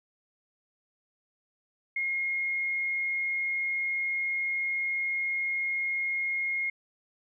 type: tone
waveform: sine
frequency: 2147 Hz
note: C7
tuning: 44 cents sharp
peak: -27 dBFS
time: 1.96-6.7 s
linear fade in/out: 5 ms
effects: none